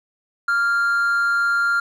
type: tone with amplitude modulation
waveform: triangle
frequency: 1394 Hz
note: F6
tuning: 4 cents flat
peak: -12 dBFS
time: 0.48-1.8 s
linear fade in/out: 5 ms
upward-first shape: sine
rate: 243 Hz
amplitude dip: 45%
effects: tanh soft clip ceiling -8 dBFS